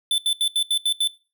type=tone bursts; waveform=square; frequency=3520 Hz; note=A7; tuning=in tune; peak=-18 dBFS; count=7; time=0.11-1.075 s; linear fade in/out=2 ms; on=71 ms; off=78 ms; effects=noise-tail reverb RT60 0.3 s tail -19 dB re dry